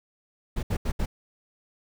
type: noise bursts at uneven times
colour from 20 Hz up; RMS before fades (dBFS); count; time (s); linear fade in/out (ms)
brown; -26; 4; 0.56-0.63 / 0.7-0.77 / 0.85-0.92 / 0.99-1.06; 10
effects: none